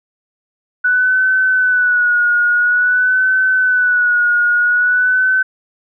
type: tone with vibrato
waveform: sine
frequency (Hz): 1480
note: F#6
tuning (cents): 0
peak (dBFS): -10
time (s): 0.84-5.43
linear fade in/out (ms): 10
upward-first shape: sine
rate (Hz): 0.49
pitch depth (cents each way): 49
effects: none